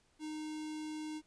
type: tone with notch filter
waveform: square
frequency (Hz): 308.2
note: D#4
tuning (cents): -16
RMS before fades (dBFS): -42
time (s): 0.19-1.22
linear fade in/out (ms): 50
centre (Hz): 1300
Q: 1.2
effects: pink hiss -72 dBFS RMS until 1.26 s + resampled to 22050 Hz